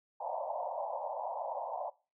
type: band-pass noise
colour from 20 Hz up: pink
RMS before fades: -38 dBFS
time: 0.2-1.9 s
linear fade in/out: 10 ms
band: 550 to 980 Hz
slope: 96 dB/octave
effects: noise-tail reverb RT60 0.3 s tail -19 dB re dry